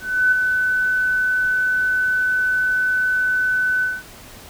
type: tone with ADSR envelope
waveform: sine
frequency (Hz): 1506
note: F#6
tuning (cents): +30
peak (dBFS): -11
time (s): 0-4.03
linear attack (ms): 320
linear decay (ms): 8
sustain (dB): -5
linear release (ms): 210
effects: pink hiss -41 dBFS RMS until 4.49 s